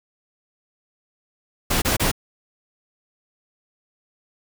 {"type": "noise bursts", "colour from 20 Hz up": "pink", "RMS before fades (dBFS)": -20, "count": 3, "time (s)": [1.7, 2.116], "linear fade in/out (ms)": 10, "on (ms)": 120, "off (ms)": 28, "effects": []}